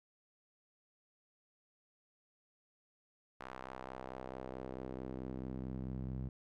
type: tone with band-pass filter sweep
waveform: sawtooth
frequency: 64.6 Hz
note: C2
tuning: 21 cents flat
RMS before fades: -44 dBFS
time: 3.4-6.29 s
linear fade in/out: 5 ms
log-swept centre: 1200 to 140 Hz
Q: 1.2
effects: none